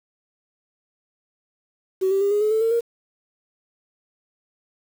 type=tone with pitch steps; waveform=sine; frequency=378.4 / 389.9 / 401.8 / 414.1 / 426.7 / 439.7 / 453.1 / 466.9 Hz; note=F#4 / G4 / G4 / G#4 / G#4 / A4 / A#4 / A#4; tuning=+39 / -9 / +43 / -5 / +47 / -1 / -49 / +3 cents; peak=-16 dBFS; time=2.01-2.81 s; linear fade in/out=20 ms; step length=100 ms; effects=tanh soft clip ceiling -13 dBFS + 7-bit